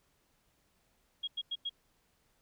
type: tone bursts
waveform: sine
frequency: 3283 Hz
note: G#7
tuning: 21 cents flat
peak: -33 dBFS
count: 4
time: 1.23-1.696 s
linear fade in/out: 10 ms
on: 46 ms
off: 94 ms
effects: pink hiss -73 dBFS RMS until 2.41 s